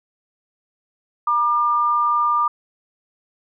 sine tone pair together, 955.5 / 1199 Hz, A#5 / D6, +43 / +36 cents, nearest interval major third, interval 393 cents, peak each -23 / -16 dBFS, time 1.27-2.48 s, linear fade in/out 5 ms, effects none

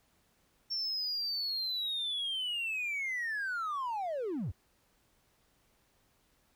triangle linear sweep, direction down, 5460 to 62.6 Hz, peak -30 dBFS, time 0.7-4.52 s, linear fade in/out 20 ms, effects tanh soft clip ceiling -28 dBFS + pink hiss -71 dBFS RMS until 6.55 s

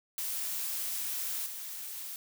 blue noise with level steps, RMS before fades -35 / -41 dBFS, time 0.18-2.16 s, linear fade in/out 0 ms, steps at 1.46 s, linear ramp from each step 2 ms, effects none

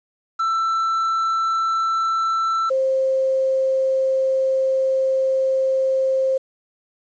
triangle / sine tone pair in turn, 1333 / 529 Hz, E6 / C5, +19 / +19 cents, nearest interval octave + major third, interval 1600 cents, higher first, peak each -16 dBFS, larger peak neither, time 0.39-2.7 / 2.7-6.38 s, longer second, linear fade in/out 10 ms, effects resampled to 16000 Hz + 8-bit

